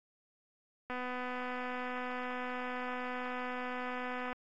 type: click train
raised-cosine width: 0.5 ms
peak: -25 dBFS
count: 858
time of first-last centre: 0.9-4.328 s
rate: 250 Hz
effects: AAC 64 kbps